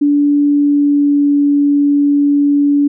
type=tone with pitch glide; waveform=sine; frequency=289.2 to 286.9 Hz; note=D4 to D4; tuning=-27 to -40 cents; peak=-8 dBFS; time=0.01-2.88 s; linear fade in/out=10 ms; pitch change=-13 cents; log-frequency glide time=0.45-1.35 s; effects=none